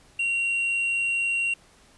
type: tone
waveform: triangle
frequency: 2752 Hz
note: F7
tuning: 26 cents flat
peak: -21 dBFS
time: 0.19-1.54 s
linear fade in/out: 5 ms
effects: pink hiss -56 dBFS RMS until 1.97 s + resampled to 24000 Hz